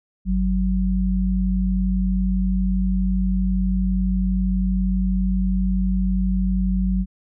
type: tone pair together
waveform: sine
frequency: 49.82 / 187.5 Hz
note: G1 / F#3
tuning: +29 / +23 cents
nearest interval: octave + major seventh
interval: 2294 cents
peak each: -20 / -20 dBFS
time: 0.25-7.06 s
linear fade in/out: 50 ms
effects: none